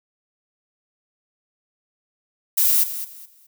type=noise with echo; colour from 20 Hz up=violet; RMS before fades=-17 dBFS; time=2.57-2.84 s; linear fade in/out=10 ms; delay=210 ms; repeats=3; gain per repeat=-12 dB; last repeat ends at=3.47 s; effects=none